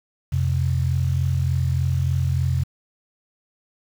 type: tone pair together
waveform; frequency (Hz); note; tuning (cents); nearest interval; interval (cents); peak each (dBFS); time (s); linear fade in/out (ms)
sine; 87.31 / 130.68; F2 / C3; 0 / -2; perfect fifth; 698; -21 / -21; 0.32-2.64; 10
effects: 7-bit